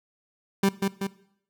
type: tone with echo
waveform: 30% pulse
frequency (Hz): 196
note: G3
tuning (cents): 0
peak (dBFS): -16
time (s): 0.63-0.69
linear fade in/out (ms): 5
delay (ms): 190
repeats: 2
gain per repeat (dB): -4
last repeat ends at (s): 1.07
effects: noise-tail reverb RT60 0.7 s tail -19 dB re dry